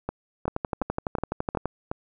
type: two click trains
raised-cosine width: 1 ms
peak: -14 / -12 dBFS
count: 6 / 15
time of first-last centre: 0.09-1.915 / 0.48-1.656 s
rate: 2.74 / 11.9 Hz
effects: none